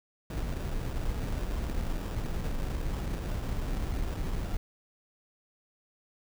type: noise with sample-and-hold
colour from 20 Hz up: brown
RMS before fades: -32 dBFS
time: 0.3-4.57 s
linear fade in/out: 5 ms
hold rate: 2100 Hz
effects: none